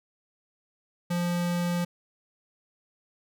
square tone, 174.61 Hz, F3, in tune, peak -26 dBFS, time 1.1-1.85 s, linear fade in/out 10 ms, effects none

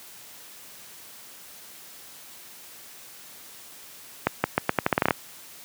accelerating click train, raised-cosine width 0.5 ms, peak -4 dBFS, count 12, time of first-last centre 4.27-5.108 s, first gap 170 ms, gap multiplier 0.82, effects white hiss -46 dBFS RMS until 5.64 s + high-pass 100 Hz 12 dB/octave

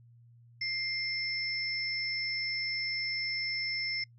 sine tone pair together, 2100 / 5292 Hz, C7 / E8, +6 / +6 cents, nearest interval octave + major third, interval 1600 cents, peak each -34 / -34 dBFS, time 0.61-4.04 s, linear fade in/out 5 ms, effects noise-tail reverb RT60 0.1 s tail -25 dB re dry + added 118 Hz sine -55 dBFS peak until 4.18 s

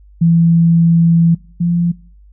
sine tone pair in turn, 167.3 / 172 Hz, E3 / F3, +26 / -26 cents, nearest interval unison, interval 48 cents, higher second, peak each -7 / -11 dBFS, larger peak first, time 0.21-1.35 / 1.6-1.92 s, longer first, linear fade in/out 10 ms, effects noise-tail reverb RT60 0.5 s tail -23 dB re dry + added 50 Hz sine -40 dBFS peak until 2.32 s

